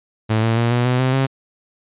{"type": "tone with pitch steps", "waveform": "sawtooth", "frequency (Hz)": [110, 113.68, 117.49, 121.42, 125.48, 129.68, 134.03], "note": ["A2", "A#2", "A#2", "B2", "B2", "C3", "C3"], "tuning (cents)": [0, -43, 14, -29, 28, -15, 42], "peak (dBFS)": -11, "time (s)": [0.29, 1.27], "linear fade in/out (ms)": 20, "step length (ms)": 140, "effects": ["resampled to 8000 Hz"]}